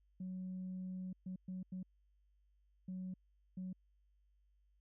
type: tone bursts at uneven times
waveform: sine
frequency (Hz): 185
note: F#3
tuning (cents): 0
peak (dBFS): -40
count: 6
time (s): 0.2-1.13 / 1.26-1.36 / 1.48-1.63 / 1.72-1.83 / 2.88-3.14 / 3.57-3.73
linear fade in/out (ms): 5
effects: tanh soft clip ceiling -38 dBFS + added 50 Hz sine -70 dBFS peak until 4.8 s